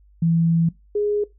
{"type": "tone pair in turn", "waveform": "sine", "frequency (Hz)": [166.1, 414.8], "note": ["E3", "G#4"], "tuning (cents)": [13, -2], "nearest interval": "octave + major third", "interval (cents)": 1585, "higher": "second", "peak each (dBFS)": [-15, -18], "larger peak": "first", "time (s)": [[0.22, 0.69], [0.95, 1.24]], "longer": "first", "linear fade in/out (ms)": 5, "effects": ["noise-tail reverb RT60 0.2 s tail -20 dB re dry", "added 50 Hz sine -50 dBFS peak until 1.38 s"]}